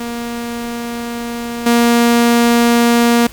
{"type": "tone with level steps", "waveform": "sawtooth", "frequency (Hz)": 236.1, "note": "A#3", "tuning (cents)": 22, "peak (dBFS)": [-17, -5], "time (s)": [0, 3.27], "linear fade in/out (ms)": 5, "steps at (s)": 1.66, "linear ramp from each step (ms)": 5, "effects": ["pink hiss -37 dBFS RMS until 3.32 s"]}